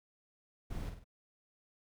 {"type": "noise with echo", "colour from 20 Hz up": "brown", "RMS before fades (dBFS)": -41, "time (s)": [0.7, 0.9], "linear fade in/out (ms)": 10, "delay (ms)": 48, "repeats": 3, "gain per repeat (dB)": -6, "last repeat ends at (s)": 1.044, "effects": []}